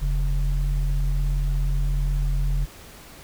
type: tone pair together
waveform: sine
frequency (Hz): 41.71 / 140.3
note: E1 / C#3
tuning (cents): +21 / +21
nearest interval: octave + major sixth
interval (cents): 2100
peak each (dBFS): -20 / -28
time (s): 0.01-2.66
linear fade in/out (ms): 20
effects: pink hiss -45 dBFS RMS until 3.23 s